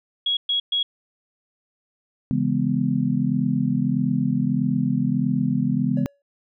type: tone bursts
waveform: sine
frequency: 3322 Hz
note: G#7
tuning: in tune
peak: -19 dBFS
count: 3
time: 0.26-0.83 s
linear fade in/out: 5 ms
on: 110 ms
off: 120 ms
type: chord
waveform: sine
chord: C# minor seventh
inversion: none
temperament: just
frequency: 138.59 / 166.31 / 207.9 / 249.5 Hz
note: C#3 / E3 / G#3 / B3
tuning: 0 / +16 / +2 / +18 cents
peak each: -25 / -26 / -24 / -23 dBFS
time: 2.31-6.06 s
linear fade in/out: 0 ms
type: tone with exponential decay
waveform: triangle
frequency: 565 Hz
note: C#5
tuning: 33 cents sharp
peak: -29 dBFS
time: 5.97-6.22 s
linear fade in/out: 2 ms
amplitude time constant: 53 ms
effects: none